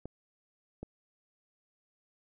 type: clicks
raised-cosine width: 2 ms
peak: -27 dBFS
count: 2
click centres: 0.056 / 0.83 s
effects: none